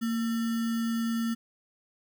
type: tone with sample-and-hold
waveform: sine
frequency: 229.7 Hz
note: A#3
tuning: 25 cents flat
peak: -26 dBFS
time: 0.01-1.35 s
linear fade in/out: 20 ms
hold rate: 1575 Hz
effects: none